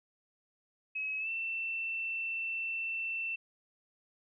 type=tone with pitch glide; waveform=sine; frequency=2561 to 2681 Hz; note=D#7 to E7; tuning=+49 to +29 cents; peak=-33 dBFS; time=0.95-3.36 s; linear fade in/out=10 ms; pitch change=+80 cents; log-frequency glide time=1.19-1.29 s; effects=none